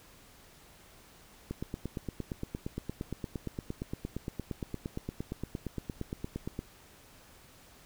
click train, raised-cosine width 3 ms, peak -22 dBFS, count 45, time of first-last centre 1.51-6.591 s, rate 8.66 Hz, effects pink hiss -57 dBFS RMS until 7.85 s

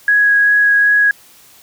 sine tone with vibrato, 1661.2 Hz, G#6, in tune, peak -8 dBFS, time 0.08-1.11 s, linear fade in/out 2 ms, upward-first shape sine, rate 2.6 Hz, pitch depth 8 cents each way, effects white hiss -45 dBFS RMS until 1.62 s

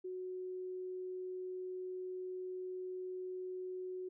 sine tone, 368.6 Hz, F#4, 7 cents flat, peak -40 dBFS, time 0.04-4.09 s, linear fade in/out 10 ms, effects none

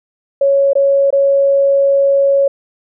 sine tone with dropouts, 554.4 Hz, C#5, in tune, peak -8 dBFS, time 0.41-2.48 s, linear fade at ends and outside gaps 5 ms, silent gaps 0.733-0.753 / 1.105-1.126 s, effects none

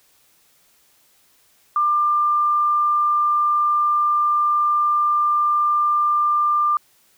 sine tone, 1193 Hz, D6, 27 cents sharp, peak -15 dBFS, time 1.76-6.77 s, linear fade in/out 2 ms, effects white hiss -58 dBFS RMS until 7.17 s

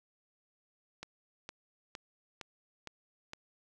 click train, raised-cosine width 0.2 ms, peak -25 dBFS, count 6, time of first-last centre 1.03-3.334 s, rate 2.17 Hz, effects none

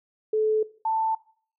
sine tone pair in turn, 433.1 / 887 Hz, A4 / A5, -27 / +14 cents, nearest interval octave, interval 1241 cents, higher second, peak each -20 / -22 dBFS, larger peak first, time 0.33-0.63 / 0.85-1.15 s, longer neither, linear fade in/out 5 ms, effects noise-tail reverb RT60 0.5 s tail -19 dB re dry

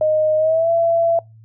sine tone with pitch glide, 619 to 671.1 Hz, D#5 to E5, -9 to +31 cents, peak -13 dBFS, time 0.01-1.19 s, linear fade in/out 2 ms, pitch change +140 cents, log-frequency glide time 0.37-0.7 s, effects noise-tail reverb RT60 0.2 s tail -24 dB re dry + added 111 Hz sine -42 dBFS peak until 1.44 s

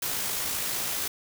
white noise with amplitude modulation, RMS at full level -29 dBFS, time 0.02-1.08 s, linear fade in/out 5 ms, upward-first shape sine, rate 55.2 Hz, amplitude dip 25%, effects none

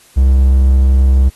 triangle tone, 66.1 Hz, C2, 18 cents sharp, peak -4 dBFS, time 0.16-1.3 s, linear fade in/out 20 ms, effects white hiss -46 dBFS RMS until 1.35 s + AAC 32 kbps

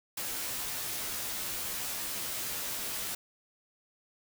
white noise with comb filter, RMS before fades -36 dBFS, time 0.17-3.15 s, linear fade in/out 5 ms, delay 13 ms, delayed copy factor -0.8, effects none

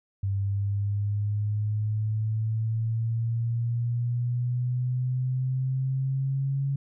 sine exponential sweep, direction up, 98 to 138.6 Hz, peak -24 dBFS, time 0.23-6.76 s, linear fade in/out 5 ms, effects none

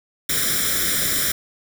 white noise with comb filter, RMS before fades -21 dBFS, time 0.29-1.32 s, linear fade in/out 5 ms, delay 0.55 ms, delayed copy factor +0.95, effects none

